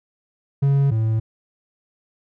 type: tone pair in turn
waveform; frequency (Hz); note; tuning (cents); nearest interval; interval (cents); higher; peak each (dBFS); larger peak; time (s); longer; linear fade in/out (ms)
triangle; 139.1 / 110.85; C#3 / A2; +6 / +13; major third; 393; first; -12 / -15; first; 0.62-0.91 / 0.91-1.2; neither; 10
effects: none